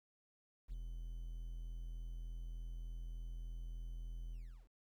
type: tone with ADSR envelope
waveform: triangle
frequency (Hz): 41.68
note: E1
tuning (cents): +20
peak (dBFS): -38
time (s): 0.68-4.69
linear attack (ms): 42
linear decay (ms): 21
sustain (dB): -3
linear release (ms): 360
effects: 12-bit